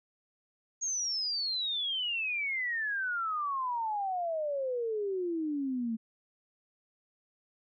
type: exponential sweep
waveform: sine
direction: down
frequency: 6650 to 220 Hz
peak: -30 dBFS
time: 0.81-5.97 s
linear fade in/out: 20 ms
effects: none